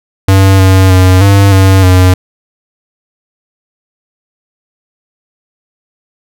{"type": "tone with pitch steps", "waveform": "square", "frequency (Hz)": [96.4, 94.7, 92.7, 99.2, 95.6, 92], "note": ["G2", "F#2", "F#2", "G2", "G2", "F#2"], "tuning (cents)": [-28, 41, 4, 21, -43, -9], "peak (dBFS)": -3, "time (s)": [0.28, 2.14], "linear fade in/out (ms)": 5, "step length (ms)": 310, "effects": []}